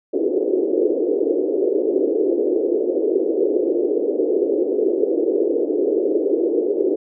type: band-pass noise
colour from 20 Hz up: white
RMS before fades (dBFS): -19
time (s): 0.13-6.96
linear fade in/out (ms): 10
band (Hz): 320 to 470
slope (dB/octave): 48
effects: none